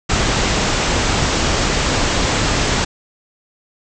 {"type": "low-pass noise", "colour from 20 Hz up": "pink", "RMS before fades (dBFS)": -17, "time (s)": [0.09, 2.85], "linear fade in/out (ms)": 10, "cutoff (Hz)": 7800, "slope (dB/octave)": 96, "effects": []}